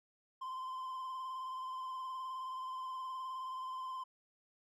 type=tone with vibrato; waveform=triangle; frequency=1036 Hz; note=C6; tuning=17 cents flat; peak=-38 dBFS; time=0.41-4.04 s; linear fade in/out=10 ms; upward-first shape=triangle; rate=19 Hz; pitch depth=39 cents each way; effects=none